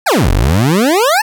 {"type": "exponential two-way sweep", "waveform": "25% pulse", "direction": "down then up", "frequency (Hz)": [914, 41.08, 914], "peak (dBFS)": -5, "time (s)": [0.06, 1.22], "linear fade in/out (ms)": 10, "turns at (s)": 0.31, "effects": []}